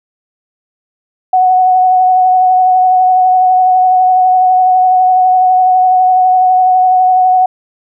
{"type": "tone with vibrato", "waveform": "sine", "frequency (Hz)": 740, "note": "F#5", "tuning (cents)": 0, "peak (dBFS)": -5, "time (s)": [1.33, 7.46], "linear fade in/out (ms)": 5, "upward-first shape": "sine", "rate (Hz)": 12, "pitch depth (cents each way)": 17, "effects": []}